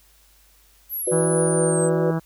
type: exponential sweep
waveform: sine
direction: down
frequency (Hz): 11840 to 8060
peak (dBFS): -25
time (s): 0.89-1.9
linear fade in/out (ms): 50
type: chord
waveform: sine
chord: B minor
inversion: second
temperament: equal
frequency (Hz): 370 / 493.9 / 587.3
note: F#4 / B4 / D5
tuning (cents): 0 / 0 / 0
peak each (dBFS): -23 / -23 / -28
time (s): 1.07-2.11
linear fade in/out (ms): 5
type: harmonic tone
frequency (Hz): 163.2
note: E3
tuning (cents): -17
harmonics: 1 / 2 / 3 / 4 / 5 / 6 / 7 / 8 / 9 / 10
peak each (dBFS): -22 / -28 / -32 / -34 / -36 / -38 / -39 / -40 / -41 / -42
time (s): 1.11-2.2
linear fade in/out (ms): 20
effects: added 50 Hz sine -57 dBFS peak until 2.25 s + white hiss -57 dBFS RMS until 2.25 s